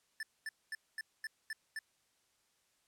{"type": "tone bursts", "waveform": "square", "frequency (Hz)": 1760, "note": "A6", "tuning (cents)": 0, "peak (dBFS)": -39, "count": 7, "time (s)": [0.2, 1.79], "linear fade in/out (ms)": 2, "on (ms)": 30, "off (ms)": 230, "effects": ["white hiss -75 dBFS RMS until 2.87 s", "low-pass 10000 Hz 12 dB/octave"]}